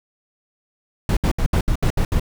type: noise bursts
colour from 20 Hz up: brown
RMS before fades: -17 dBFS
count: 8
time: 1.09-2.197 s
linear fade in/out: 2 ms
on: 78 ms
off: 69 ms
effects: none